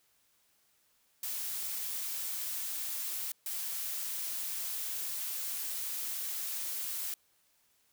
blue noise bursts at uneven times, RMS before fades -37 dBFS, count 2, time 1.23-3.32 / 3.46-7.14 s, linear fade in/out 2 ms, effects white hiss -71 dBFS RMS until 7.92 s

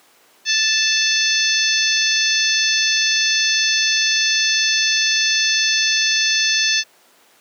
harmonic tone, 879 Hz, A5, 2 cents flat, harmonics 2 / 3 / 4 / 5 / 6 / 7, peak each -22 / -22 / -22 / -22 / -22 / -22 dBFS, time 0.45-6.84 s, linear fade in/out 50 ms, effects pink hiss -52 dBFS RMS until 7.4 s + high-pass 400 Hz 12 dB/octave

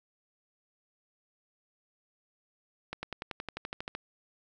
accelerating click train, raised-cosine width 0.3 ms, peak -20 dBFS, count 13, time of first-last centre 2.93-3.951 s, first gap 100 ms, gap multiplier 0.97, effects none

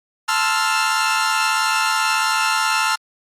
sawtooth chord, F major seventh, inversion first, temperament equal, 880 / 1046.5 / 1318.5 / 1396.9 Hz, A5 / C6 / E6 / F6, 0 / 0 / 0 / 0 cents, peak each -18 / -22 / -19 / -17 dBFS, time 0.28-2.96 s, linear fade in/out 10 ms, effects low-pass 10000 Hz 12 dB/octave + Opus 32 kbps

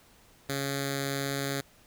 5% pulse tone with notch filter, 138.59 Hz, C#3, in tune, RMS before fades -32 dBFS, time 0.49-1.61 s, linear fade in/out 5 ms, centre 960 Hz, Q 0.8, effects pink hiss -59 dBFS RMS until 1.86 s

